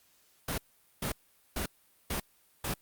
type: noise bursts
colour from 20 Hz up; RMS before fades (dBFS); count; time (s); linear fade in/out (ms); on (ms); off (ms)
pink; -33; 5; 0.48-2.74; 5; 100; 440
effects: white hiss -66 dBFS RMS until 2.81 s + Opus 48 kbps